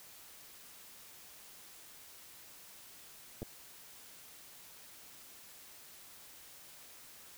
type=clicks; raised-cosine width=2 ms; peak=-28 dBFS; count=2; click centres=3.42 / 3.429 s; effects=white hiss -55 dBFS RMS until 7.37 s